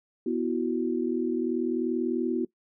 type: chord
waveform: sine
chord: B suspended fourth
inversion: none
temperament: equal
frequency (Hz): 246.9 / 329.6 / 370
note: B3 / E4 / F#4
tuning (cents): 0 / 0 / 0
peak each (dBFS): -29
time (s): 0.26-2.45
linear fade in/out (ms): 5
effects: noise-tail reverb RT60 0.1 s tail -19 dB re dry